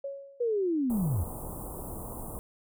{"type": "tone with exponential decay", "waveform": "sine", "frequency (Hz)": 554.4, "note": "C#5", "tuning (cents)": 0, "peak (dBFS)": -31, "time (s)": [0.04, 0.64], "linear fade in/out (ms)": 5, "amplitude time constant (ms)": 130}
{"type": "linear sweep", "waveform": "sine", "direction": "down", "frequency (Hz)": [493.9, 69.6], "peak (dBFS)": -25, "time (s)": [0.4, 1.24], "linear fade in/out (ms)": 10}
{"type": "band-stop noise", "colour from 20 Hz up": "pink", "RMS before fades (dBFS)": -39, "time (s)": [0.9, 2.39], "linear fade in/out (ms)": 0, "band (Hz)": [1100, 8800], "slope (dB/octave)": 48}
{"effects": []}